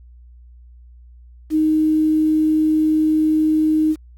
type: tone with quantisation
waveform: sine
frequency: 311.1 Hz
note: D#4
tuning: in tune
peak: -13 dBFS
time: 1.5-3.96 s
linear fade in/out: 50 ms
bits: 7
effects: added 60 Hz sine -41 dBFS peak until 4.17 s + AAC 64 kbps